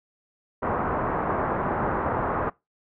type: low-pass noise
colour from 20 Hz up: white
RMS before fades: -26 dBFS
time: 0.62-2.5 s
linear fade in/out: 10 ms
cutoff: 1300 Hz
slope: 24 dB/octave
effects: noise-tail reverb RT60 0.2 s tail -21 dB re dry + low-pass 2000 Hz 12 dB/octave